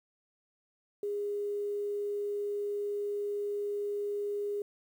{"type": "tone with quantisation", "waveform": "sine", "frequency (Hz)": 409.9, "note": "G#4", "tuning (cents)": -23, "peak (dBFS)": -31, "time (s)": [1.03, 4.62], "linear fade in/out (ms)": 2, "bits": 10, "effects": []}